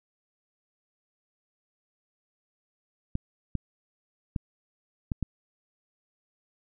clicks, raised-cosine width 5 ms, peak -16 dBFS, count 5, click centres 3.154 / 3.553 / 4.362 / 5.118 / 5.227 s, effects none

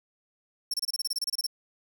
sawtooth tone bursts, 5440 Hz, F8, 46 cents flat, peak -24 dBFS, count 14, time 0.71-1.467 s, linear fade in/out 5 ms, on 29 ms, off 27 ms, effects none

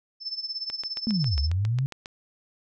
sine tone with tremolo, 5274 Hz, E8, in tune, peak -27 dBFS, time 0.2-1.5 s, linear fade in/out 50 ms, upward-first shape sine, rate 17 Hz, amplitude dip 80%
click train, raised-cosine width 0.2 ms, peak -20 dBFS, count 11, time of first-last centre 0.7-2.059 s, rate 7.36 Hz
sine linear two-way sweep, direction down then up, 233.1 to 64.4 to 138.8 Hz, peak -22 dBFS, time 1.07-1.86 s, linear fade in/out 0 ms, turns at 1.38 s
effects none

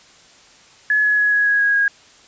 sine tone with pitch steps, 1702 / 1691.2 / 1680.5 / 1669.9 / 1659.3 / 1648.8 / 1638.3 Hz, G#6 / G#6 / G#6 / G#6 / G#6 / G#6 / G#6, +42 / +31 / +20 / +9 / -2 / -13 / -24 cents, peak -13 dBFS, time 0.9-1.88 s, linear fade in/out 2 ms, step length 140 ms, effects white hiss -48 dBFS RMS until 2.27 s + resampled to 16000 Hz

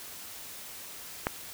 click, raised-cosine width 0.5 ms, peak -11 dBFS, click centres 1.269 s, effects white hiss -44 dBFS RMS until 1.53 s

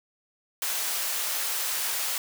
white high-pass noise, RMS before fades -29 dBFS, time 0.62-2.18 s, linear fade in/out 2 ms, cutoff 610 Hz, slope 12 dB/octave, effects none

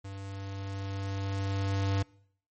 square tone with level ramp, 98 Hz, G2, in tune, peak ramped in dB -40 to -26 dBFS, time 0.04-2.03 s, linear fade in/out 10 ms, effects noise-tail reverb RT60 0.6 s tail -23 dB re dry + MP3 32 kbps

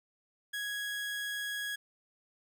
30% pulse tone, 1661.2 Hz, G#6, in tune, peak -32 dBFS, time 0.53-1.76 s, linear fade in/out 10 ms, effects none

